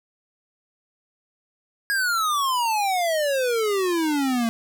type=exponential sweep; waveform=square; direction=down; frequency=1660 to 224.7 Hz; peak=-21 dBFS; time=1.9-4.49 s; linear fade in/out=0 ms; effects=none